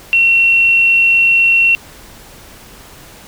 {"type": "tone", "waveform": "sine", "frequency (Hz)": 2724, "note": "F7", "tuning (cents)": -44, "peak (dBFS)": -7, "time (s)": [0.13, 1.75], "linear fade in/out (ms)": 0, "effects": ["pink hiss -38 dBFS RMS until 3.27 s"]}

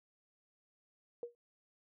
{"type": "tone with exponential decay", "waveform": "sine", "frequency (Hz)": 476.2, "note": "A#4", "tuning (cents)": 37, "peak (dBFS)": -35, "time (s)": [1.23, 1.35], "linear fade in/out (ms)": 1, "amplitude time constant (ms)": 25, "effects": []}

